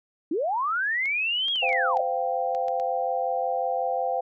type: linear two-way sweep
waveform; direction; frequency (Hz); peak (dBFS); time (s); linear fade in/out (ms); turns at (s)
sine; up then down; 281.5 to 3322 to 551; -23; 0.31-2.01; 5; 1.52
type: clicks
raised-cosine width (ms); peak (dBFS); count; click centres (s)
0.2; -26; 9; 1.057 / 1.483 / 1.558 / 1.692 / 1.729 / 1.971 / 2.549 / 2.683 / 2.799
type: chord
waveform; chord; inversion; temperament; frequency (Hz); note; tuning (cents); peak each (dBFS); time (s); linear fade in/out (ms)
sine; C suspended fourth; none; equal with one note detuned; 516.9 / 698.5 / 784; C5 / F5 / G5; -21 / 0 / 0; -28; 1.62-4.21; 10
effects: none